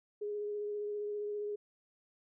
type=tone with vibrato; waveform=sine; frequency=415.3 Hz; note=G#4; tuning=in tune; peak=-35 dBFS; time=0.21-1.56 s; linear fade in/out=10 ms; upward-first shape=triangle; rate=15 Hz; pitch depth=18 cents each way; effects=none